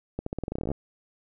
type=accelerating click train; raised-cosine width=2 ms; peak=-17 dBFS; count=16; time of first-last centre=0.19-0.716 s; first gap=74 ms; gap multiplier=0.88; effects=none